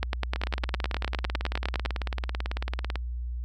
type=two click trains; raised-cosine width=0.3 ms; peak=-15 / -11 dBFS; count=48 / 19; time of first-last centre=0.36-2.957 / 0.03-1.859 s; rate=18.1 / 9.84 Hz; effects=added 60 Hz sine -30 dBFS peak until 3.44 s